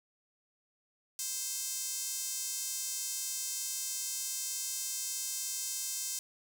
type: tone with high-pass filter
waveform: sawtooth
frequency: 523.3 Hz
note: C5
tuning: in tune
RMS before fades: -37 dBFS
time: 1.19-6.19 s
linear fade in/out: 2 ms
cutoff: 6700 Hz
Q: 1.7
effects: none